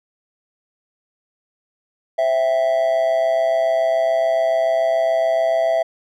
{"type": "tone with amplitude modulation", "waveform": "triangle", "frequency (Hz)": 659.3, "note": "E5", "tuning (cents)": 0, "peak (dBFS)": -10, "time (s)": [2.18, 5.83], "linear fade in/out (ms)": 10, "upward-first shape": "sine", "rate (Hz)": 127, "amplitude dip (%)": 65, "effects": []}